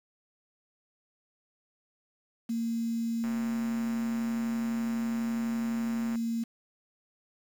sine tone, 230 Hz, A#3, 23 cents flat, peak -28 dBFS, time 2.49-6.44 s, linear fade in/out 10 ms
click train, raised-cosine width 0.5 ms, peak -29 dBFS, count 383, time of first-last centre 3.24-6.156 s, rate 131 Hz
effects 8-bit

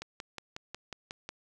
click train, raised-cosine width 0.2 ms, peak -22 dBFS, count 8, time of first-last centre 0.02-1.29 s, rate 5.51 Hz, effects none

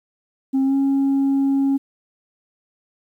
sine tone with pitch glide, 267.7 to 274 Hz, C4 to C#4, +40 to -20 cents, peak -13 dBFS, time 0.53-1.78 s, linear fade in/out 20 ms, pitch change +40 cents, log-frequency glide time 0.64-0.75 s, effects tanh soft clip ceiling -14 dBFS + 9-bit

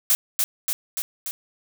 blue noise with echo, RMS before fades -18 dBFS, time 0.1-0.15 s, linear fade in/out 0 ms, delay 290 ms, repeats 4, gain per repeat -3 dB, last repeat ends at 1.31 s, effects none

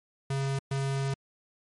square tone bursts at uneven times, 136.7 Hz, C#3, 24 cents flat, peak -28 dBFS, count 2, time 0.3-0.59 / 0.71-1.14 s, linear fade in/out 5 ms, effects MP3 48 kbps

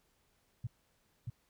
sine tone with echo, 118.6 Hz, A#2, 30 cents sharp, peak -34 dBFS, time 0.64-0.67 s, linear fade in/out 5 ms, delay 630 ms, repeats 1, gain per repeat -2 dB, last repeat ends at 1.3 s, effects pink hiss -74 dBFS RMS until 1.49 s

